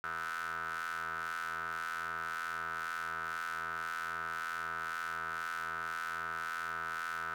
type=ring-modulated tone; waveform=30% pulse; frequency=82.41 Hz; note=E2; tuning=in tune; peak=-31 dBFS; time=0.04-7.34 s; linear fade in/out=0 ms; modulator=1400 Hz; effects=none